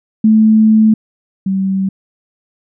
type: tone pair in turn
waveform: sine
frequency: 218.1 / 192.2 Hz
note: A3 / G3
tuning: -15 / -34 cents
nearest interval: major second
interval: 219 cents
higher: first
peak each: -5 / -12 dBFS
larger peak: first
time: 0.24-0.94 / 1.46-1.89 s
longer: first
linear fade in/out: 5 ms
effects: none